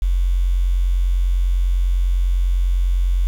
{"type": "tone", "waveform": "sine", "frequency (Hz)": 45, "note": "F#1", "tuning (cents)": -47, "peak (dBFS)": -14, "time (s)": [0.02, 3.27], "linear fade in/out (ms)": 0, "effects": ["7-bit"]}